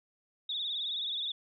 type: tone with vibrato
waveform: sine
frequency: 3600 Hz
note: A7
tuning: 39 cents sharp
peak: -32 dBFS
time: 0.49-1.32 s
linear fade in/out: 5 ms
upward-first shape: sine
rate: 19 Hz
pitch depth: 93 cents each way
effects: none